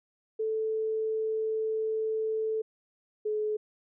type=tone pair in turn; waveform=sine; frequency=439 / 426.5 Hz; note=A4 / G#4; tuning=-4 / +46 cents; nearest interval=minor second; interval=50 cents; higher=first; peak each=-27 dBFS; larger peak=neither; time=0.39-2.62 / 3.25-3.57 s; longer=first; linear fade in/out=10 ms; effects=none